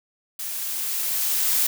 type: noise with level ramp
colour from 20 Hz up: blue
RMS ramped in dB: -31 to -20 dBFS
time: 0.39-1.67 s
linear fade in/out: 5 ms
effects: none